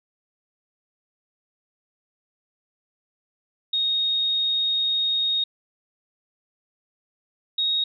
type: tone pair in turn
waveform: sine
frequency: 3729 / 3759 Hz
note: A#7 / A#7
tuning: 0 / +14 cents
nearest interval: unison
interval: 14 cents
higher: second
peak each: -20 dBFS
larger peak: neither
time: 3.73-5.44 / 7.58-7.84 s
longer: first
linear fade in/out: 5 ms
effects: none